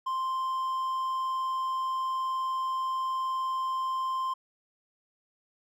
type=tone; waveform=triangle; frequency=1046.5 Hz; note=C6; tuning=in tune; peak=-26 dBFS; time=0.06-4.34 s; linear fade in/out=10 ms; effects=none